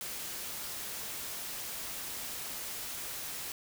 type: noise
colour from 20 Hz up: white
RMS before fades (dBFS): -40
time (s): 0.01-3.52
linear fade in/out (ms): 0
effects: none